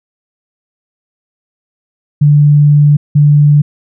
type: tone pair in turn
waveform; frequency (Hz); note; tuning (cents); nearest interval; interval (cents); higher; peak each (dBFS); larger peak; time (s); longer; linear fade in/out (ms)
sine; 146.83 / 146.83; D3 / D3; 0 / 0; unison; 0; neither; -3; neither; 2.21-2.97 / 3.15-3.62; first; 10
effects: none